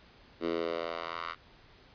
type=tone with high-pass filter sweep; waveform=10% pulse; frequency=83.6 Hz; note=E2; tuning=25 cents sharp; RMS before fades=-35 dBFS; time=0.4-1.36 s; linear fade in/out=50 ms; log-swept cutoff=310 to 1300 Hz; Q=2.2; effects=pink hiss -58 dBFS RMS until 1.94 s + resampled to 11025 Hz